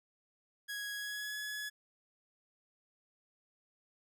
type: tone with pitch glide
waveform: sawtooth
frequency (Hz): 1661.2 to 1695.1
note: G#6 to G#6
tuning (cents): 0 to +35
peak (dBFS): -35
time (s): 0.68-1.7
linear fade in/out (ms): 20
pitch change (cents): +35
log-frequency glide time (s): 0.94-1.36
effects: none